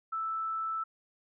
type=tone; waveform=sine; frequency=1318.5 Hz; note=E6; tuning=in tune; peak=-31 dBFS; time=0.12-0.84 s; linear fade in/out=10 ms; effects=none